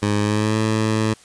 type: tone with pitch glide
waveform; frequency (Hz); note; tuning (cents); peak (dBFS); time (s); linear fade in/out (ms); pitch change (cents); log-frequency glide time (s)
15% pulse; 103.83 to 109.43; G#2 to A2; 0 to -9; -11; 0.02-1.14; 10; +91; 0.2-0.58
effects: white hiss -49 dBFS RMS until 1.24 s + resampled to 22050 Hz